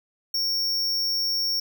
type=tone; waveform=square; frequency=5500 Hz; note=F8; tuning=27 cents flat; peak=-23 dBFS; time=0.34-1.6 s; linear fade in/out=5 ms; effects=none